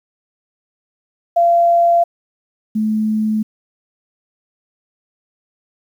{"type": "tone pair in turn", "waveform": "sine", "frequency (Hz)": [686, 216.1], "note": ["F5", "A3"], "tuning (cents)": [-31, -31], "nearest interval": "octave + minor sixth", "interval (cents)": 2000, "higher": "first", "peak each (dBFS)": [-9, -14], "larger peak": "first", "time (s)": [[1.36, 2.04], [2.75, 3.43]], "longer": "neither", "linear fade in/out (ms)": 10, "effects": ["8-bit"]}